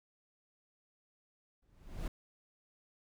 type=noise with exponential growth; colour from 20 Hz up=brown; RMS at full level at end=-34 dBFS; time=1.62-2.08 s; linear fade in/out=5 ms; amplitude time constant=99 ms; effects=none